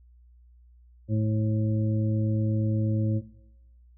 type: harmonic tone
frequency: 108.4 Hz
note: A2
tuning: 25 cents flat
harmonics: 1 / 2 / 3 / 5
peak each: -23 / -29 / -33 / -37 dBFS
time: 1.08-3.22 s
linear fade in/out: 50 ms
effects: noise-tail reverb RT60 1.0 s tail -20 dB re dry + added 60 Hz sine -52 dBFS peak until 3.97 s